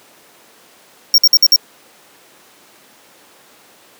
square tone bursts, 5540 Hz, F8, 15 cents flat, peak -6 dBFS, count 5, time 1.14-1.561 s, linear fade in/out 2 ms, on 41 ms, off 54 ms, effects pink hiss -46 dBFS RMS until 3.99 s + high-pass 300 Hz 12 dB/octave

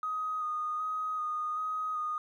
triangle tone with vibrato, 1244.5 Hz, D#6, in tune, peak -27 dBFS, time 0.03-2.18 s, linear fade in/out 2 ms, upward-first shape square, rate 1.3 Hz, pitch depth 17 cents each way, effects tanh soft clip ceiling -29 dBFS

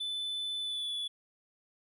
triangle tone with pitch glide, 3506 to 3434 Hz, A7 to A7, -7 to -43 cents, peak -32 dBFS, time 0-1.08 s, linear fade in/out 10 ms, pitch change -36 cents, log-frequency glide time 0.6-0.93 s, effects none

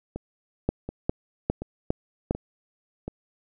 two click trains, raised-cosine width 2 ms, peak -19 / -9 dBFS, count 5 / 5, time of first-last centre 0.16-3.08 / 0.69-2.309 s, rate 1.37 / 2.47 Hz, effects none

